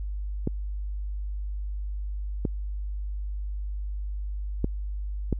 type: clicks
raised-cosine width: 3 ms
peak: -12 dBFS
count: 4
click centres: 0.474 / 2.452 / 4.644 / 5.327 s
effects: added 50 Hz sine -29 dBFS peak until 5.39 s